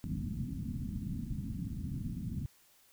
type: low-pass noise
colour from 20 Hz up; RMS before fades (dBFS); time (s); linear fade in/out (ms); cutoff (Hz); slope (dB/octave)
white; -38; 0.04-2.46; 0; 250; 48
effects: white hiss -65 dBFS RMS until 2.92 s